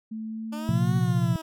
sine tone with pitch glide, 219.9 to 225.3 Hz, A3 to A3, -1 to +41 cents, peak -31 dBFS, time 0.11-1 s, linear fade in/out 10 ms, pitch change +42 cents, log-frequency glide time 0.27-0.69 s
15% pulse linear two-way sweep, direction up then down, 293.7 to 373.9 to 318.9 Hz, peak -29 dBFS, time 0.52-1.42 s, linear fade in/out 10 ms, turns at 0.96 s
sine chord, Bb suspended second, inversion none, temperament just, 116.54 / 131.11 / 174.81 Hz, Bb2 / C3 / F3, 0 / +4 / +2 cents, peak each -25 dBFS, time 0.69-1.36 s, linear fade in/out 0 ms
effects none

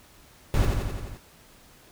brown noise with echo, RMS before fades -21 dBFS, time 0.54-0.65 s, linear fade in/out 0 ms, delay 87 ms, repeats 6, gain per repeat -3 dB, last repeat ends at 1.172 s, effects pink hiss -54 dBFS RMS until 1.91 s

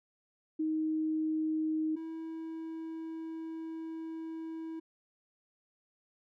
sine / triangle tone pair in turn, 313.6 / 323.7 Hz, D#4 / E4, +14 / -31 cents, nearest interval minor second, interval 55 cents, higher second, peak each -29 / -36 dBFS, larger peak first, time 0.59-1.96 / 1.96-4.8 s, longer second, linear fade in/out 10 ms, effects none

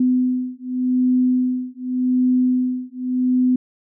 sine beating tone pair, 252.3 / 253.16 Hz, B3 / B3, +37 / +43 cents, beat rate 0.86 Hz, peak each -19 dBFS, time 0-3.56 s, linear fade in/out 5 ms, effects none

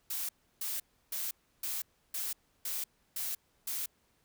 blue noise bursts, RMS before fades -36 dBFS, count 8, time 0.1-3.86 s, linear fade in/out 5 ms, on 190 ms, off 320 ms, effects pink hiss -72 dBFS RMS until 4.24 s

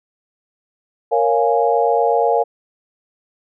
sine chord, Bb minor seventh, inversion none, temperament equal, 466.2 / 554.4 / 698.5 / 830.6 Hz, Bb4 / Db5 / F5 / Ab5, 0 / 0 / 0 / 0 cents, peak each -17 / -20 / -18 / -19 dBFS, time 1.11-2.44 s, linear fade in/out 20 ms, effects none

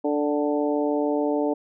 harmonic tone with a mistuned harmonic, 146.8 Hz, D3, in tune, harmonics 2 / 3 / 4 / 5 / 6, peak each -24 / -26 / -27 / -33 / -33 dBFS, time 0.04-1.54 s, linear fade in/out 10 ms, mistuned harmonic 5, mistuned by +29 cents, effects none

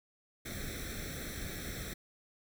pink noise with comb filter, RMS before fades -41 dBFS, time 0.45-1.94 s, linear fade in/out 10 ms, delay 0.52 ms, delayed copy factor +0.9, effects none

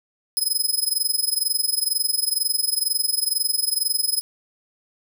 15% pulse tone with amplitude modulation, 5080 Hz, D#8, 35 cents sharp, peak -11 dBFS, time 0.37-4.21 s, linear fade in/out 0 ms, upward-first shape sine, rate 22.1 Hz, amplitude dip 90%, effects none

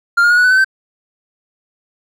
triangle tone with pitch steps, 1396.9 / 1421.3 / 1446.2 / 1471.4 / 1497.2 / 1523.3 / 1550 Hz, F6 / F6 / F#6 / F#6 / F#6 / F#6 / G6, 0 / +30 / -40 / -10 / +20 / +50 / -20 cents, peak -6 dBFS, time 0.17-0.646 s, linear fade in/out 10 ms, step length 68 ms, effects none

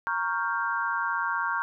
sine chord, G half-diminished seventh, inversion first, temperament equal with one note detuned, 932.3 / 1108.7 / 1396.9 / 1572.5 Hz, Bb5 / Db6 / F6 / G6, 0 / 0 / 0 / +5 cents, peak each -31 dBFS, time 0.07-1.62 s, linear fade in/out 0 ms, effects none

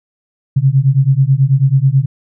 sine beating tone pair, 130.81 / 140.01 Hz, C3 / C#3, 0 / +18 cents, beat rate 9.2 Hz, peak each -11 dBFS, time 0.56-2.06 s, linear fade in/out 10 ms, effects none

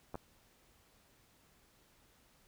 clicks, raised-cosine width 1 ms, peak -28 dBFS, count 2, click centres 0.144 / 0.155 s, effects pink hiss -68 dBFS RMS until 2.47 s

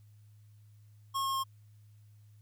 square tone with pitch steps, 1086 / 1079.1 / 1072.3 Hz, C#6 / C#6 / C6, -36 / -47 / +42 cents, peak -31 dBFS, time 1.14-1.44 s, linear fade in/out 20 ms, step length 100 ms, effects added 105 Hz sine -55 dBFS peak until 2.41 s + white hiss -75 dBFS RMS until 2.41 s

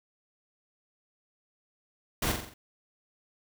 pink noise with echo, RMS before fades -29 dBFS, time 2.22-2.32 s, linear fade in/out 5 ms, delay 44 ms, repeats 5, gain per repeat -5 dB, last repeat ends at 2.54 s, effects none

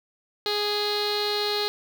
sawtooth tone with low-pass filter, 415.3 Hz, G#4, in tune, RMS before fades -26 dBFS, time 0.46-1.68 s, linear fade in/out 0 ms, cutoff 4100 Hz, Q 9.2, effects 7-bit

